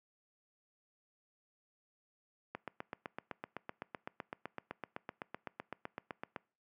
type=click train; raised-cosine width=0.5 ms; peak=-25 dBFS; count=31; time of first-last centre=2.55-6.362 s; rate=7.87 Hz; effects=noise-tail reverb RT60 0.4 s tail -24 dB re dry + high-pass 150 Hz 12 dB/octave